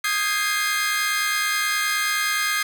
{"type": "chord", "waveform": "sawtooth", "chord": "Ab major seventh", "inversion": "second", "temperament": "equal with one note detuned", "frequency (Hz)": [1244.5, 1591.7, 1661.2, 2093], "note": ["Eb6", "G6", "Ab6", "C7"], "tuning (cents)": [0, 26, 0, 0], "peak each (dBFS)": [-23, -25, -24, -21], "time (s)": [0.04, 2.63], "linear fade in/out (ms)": 5, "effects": []}